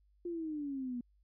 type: exponential sweep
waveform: sine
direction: down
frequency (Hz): 352.9 to 238.3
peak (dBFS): -36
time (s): 0.25-1.01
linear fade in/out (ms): 5
effects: added 50 Hz sine -66 dBFS peak until 1.23 s